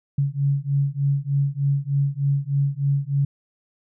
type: beating tone pair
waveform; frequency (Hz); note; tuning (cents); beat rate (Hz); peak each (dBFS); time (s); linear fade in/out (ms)
sine; 138.59 / 141.89; C#3 / C#3; 0 / +41; 3.3; -22 / -22; 0.18-3.25; 5
effects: none